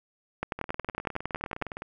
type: two click trains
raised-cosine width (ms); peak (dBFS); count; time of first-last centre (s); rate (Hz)
0.5; -21 / -14; 25 / 14; 0.59-1.821 / 0.43-1.623; 19.5 / 10.9
effects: none

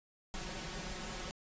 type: noise with comb filter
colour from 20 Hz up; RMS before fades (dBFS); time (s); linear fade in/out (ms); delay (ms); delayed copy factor
pink; -42; 0.34-1.31; 0; 5.4; +0.95
effects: resampled to 16000 Hz

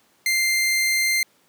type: tone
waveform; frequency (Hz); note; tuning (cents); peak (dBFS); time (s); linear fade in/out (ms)
sawtooth; 2093; C7; 0; -15; 0.26-1.23; 2
effects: pink hiss -60 dBFS RMS until 1.48 s + high-pass 200 Hz 12 dB/octave

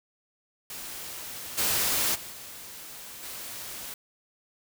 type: noise with level steps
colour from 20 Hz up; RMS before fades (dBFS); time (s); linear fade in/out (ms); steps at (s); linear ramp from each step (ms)
white; -39 / -26 / -41 / -43 / -39; 0.7-3.94; 2; 1.57 / 2.14 / 2.31 / 3.22; 20
effects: none

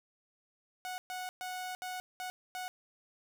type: tone bursts at uneven times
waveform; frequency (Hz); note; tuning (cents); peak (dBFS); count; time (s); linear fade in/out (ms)
sawtooth; 736; F#5; -9; -34; 6; 0.85-0.98 / 1.1-1.29 / 1.41-1.75 / 1.82-2 / 2.2-2.3 / 2.55-2.68; 0
effects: none

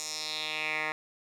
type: tone with band-pass filter sweep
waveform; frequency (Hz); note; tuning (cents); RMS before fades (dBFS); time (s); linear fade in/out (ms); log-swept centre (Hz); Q
10% pulse; 154.7; D#3; -10; -34; 0-0.92; 0; 6700 to 1700; 3
effects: none

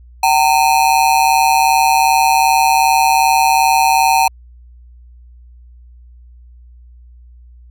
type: ring-modulated tone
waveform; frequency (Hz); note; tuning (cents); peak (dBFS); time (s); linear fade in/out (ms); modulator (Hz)
square; 840; G#5; +19; -7; 0.23-4.28; 5; 71.3
effects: added 60 Hz sine -38 dBFS peak until 7.7 s

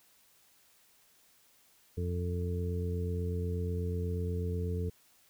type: harmonic tone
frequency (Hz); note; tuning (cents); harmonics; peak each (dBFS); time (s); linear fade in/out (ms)
88.2; F2; +18; 1 / 2 / 3 / 4 / 5; -32 / -39 / -46 / -49 / -39; 1.97-4.9; 10
effects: white hiss -65 dBFS RMS until 5.29 s

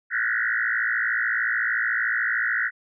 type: tone with frequency modulation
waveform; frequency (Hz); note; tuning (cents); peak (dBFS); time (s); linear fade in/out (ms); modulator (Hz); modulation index
sine; 1690; G#6; +30; -21; 0.1-2.71; 50; 56.8; 4.7
effects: none

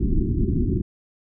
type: low-pass noise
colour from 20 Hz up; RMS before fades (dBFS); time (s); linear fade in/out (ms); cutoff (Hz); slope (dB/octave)
pink; -21; 0-0.82; 10; 380; 96
effects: none

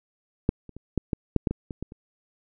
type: clicks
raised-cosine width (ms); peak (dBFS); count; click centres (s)
3; -7 / -29 / -27 / -10 / -12 / -6 / -9 / -15 / -21 / -19 / -29; 11; 0.491 / 0.693 / 0.766 / 0.977 / 1.132 / 1.363 / 1.472 / 1.51 / 1.708 / 1.826 / 1.921
effects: none

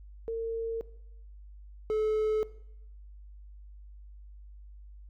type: tone pair in turn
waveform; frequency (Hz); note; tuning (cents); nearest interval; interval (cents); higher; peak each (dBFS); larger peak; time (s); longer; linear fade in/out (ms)
sine / triangle; 454.8 / 431.9; A#4 / A4; -43 / -32; minor second; 89; first; -30 / -24; second; 0.28-0.81 / 1.9-2.43; neither; 0
effects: noise-tail reverb RT60 0.8 s tail -18 dB re dry + added 50 Hz sine -46 dBFS peak until 5.09 s

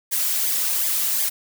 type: noise with flanger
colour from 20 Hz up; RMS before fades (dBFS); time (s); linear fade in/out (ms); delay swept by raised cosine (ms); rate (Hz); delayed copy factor
blue; -22; 0.11-1.3; 20; 0.7 to 3.8; 2.7; -0.9
effects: none

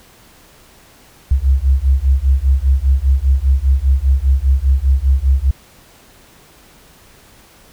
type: beating tone pair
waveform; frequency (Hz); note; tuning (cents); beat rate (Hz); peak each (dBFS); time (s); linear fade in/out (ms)
sine; 64.7 / 69.7; C2 / C#2; -19 / +10; 5; -13; 1.31-5.51; 5
effects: pink hiss -46 dBFS RMS until 7.72 s

